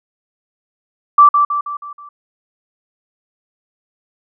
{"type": "tone with echo", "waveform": "sine", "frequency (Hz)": 1166, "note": "D6", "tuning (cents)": -13, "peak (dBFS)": -3, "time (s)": [1.18, 1.29], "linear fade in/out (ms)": 5, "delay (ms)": 160, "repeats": 5, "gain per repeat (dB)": -6, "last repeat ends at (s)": 2.09, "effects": []}